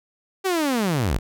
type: linear sweep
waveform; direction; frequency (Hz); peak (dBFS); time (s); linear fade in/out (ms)
sawtooth; down; 392 to 36.36; -16; 0.44-1.19; 20
effects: none